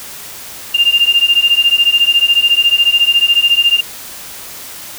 sine beating tone pair, 2794 / 2808 Hz, F7 / F7, 0 / +9 cents, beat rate 14 Hz, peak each -11 dBFS, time 0.74-3.81 s, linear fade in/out 10 ms, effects white hiss -30 dBFS RMS until 4.98 s

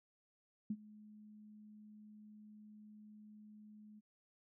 sine tone with ADSR envelope, 211.9 Hz, G#3, 35 cents sharp, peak -34 dBFS, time 0.7-4.01 s, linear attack 5 ms, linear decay 52 ms, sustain -21 dB, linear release 27 ms, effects none

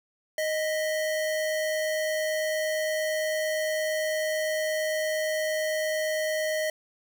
square tone pair together, 622.3 / 1975.7 Hz, D#5 / B6, 0 / 0 cents, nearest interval octave + minor sixth, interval 2000 cents, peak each -27 / -35 dBFS, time 0.38-6.7 s, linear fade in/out 2 ms, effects none

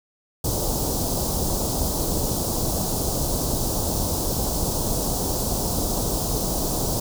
pink band-stop noise, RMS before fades -24 dBFS, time 0.44-7 s, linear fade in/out 5 ms, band 890 to 4700 Hz, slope 24 dB/octave, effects none

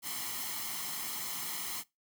white noise with comb filter, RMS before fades -38 dBFS, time 0.02-1.84 s, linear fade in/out 50 ms, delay 0.96 ms, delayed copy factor +0.65, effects noise-tail reverb RT60 0.2 s tail -21 dB re dry + high-pass 150 Hz 12 dB/octave

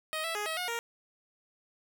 10% pulse tone with pitch steps, 627 / 659 / 416.7 / 641 / 721 / 466.7 Hz, D#5 / E5 / G#4 / E5 / F#5 / A#4, +13 / -1 / +6 / -49 / -45 / +2 cents, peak -24 dBFS, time 0.13-0.79 s, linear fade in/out 0 ms, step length 110 ms, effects none

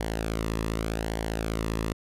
sawtooth tone with flanger, 55 Hz, A1, in tune, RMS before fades -30 dBFS, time 0-1.93 s, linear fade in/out 5 ms, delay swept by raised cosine 0.78 to 1.34 ms, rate 0.85 Hz, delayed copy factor -0.6, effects resampled to 32000 Hz

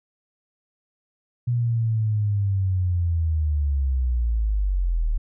sine linear sweep, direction down, 122.1 to 36.71 Hz, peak -19 dBFS, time 1.47-5.18 s, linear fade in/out 10 ms, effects none

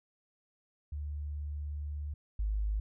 sine tone pair in turn, 73.6 / 52.04 Hz, D2 / G#1, +4 / +4 cents, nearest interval tritone, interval 600 cents, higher first, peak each -35 / -29 dBFS, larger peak second, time 0.92-2.14 / 2.39-2.8 s, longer first, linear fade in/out 5 ms, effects none

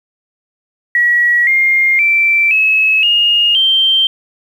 sine tone with pitch steps, 1922 / 2120 / 2339 / 2580 / 2847 / 3140 Hz, B6 / C7 / D7 / E7 / F7 / G7, -48 / +22 / -8 / -38 / +33 / +2 cents, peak -8 dBFS, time 0.95-4.07 s, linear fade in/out 2 ms, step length 520 ms, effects 7-bit

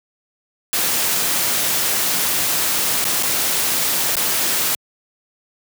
white noise with dropouts, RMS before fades -19 dBFS, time 0.73-4.75 s, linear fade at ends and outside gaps 1 ms, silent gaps 3.043-3.051 / 3.226-3.232 / 4.155-4.167 s, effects high-pass 100 Hz 12 dB/octave

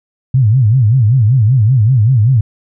sine tone with vibrato, 118.1 Hz, A#2, 23 cents sharp, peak -6 dBFS, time 0.34-2.41 s, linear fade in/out 5 ms, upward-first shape sine, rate 5.2 Hz, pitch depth 240 cents each way, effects none

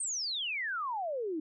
sine exponential sweep, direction down, 8810 to 298.5 Hz, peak -32 dBFS, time 0-1.4 s, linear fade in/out 5 ms, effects none

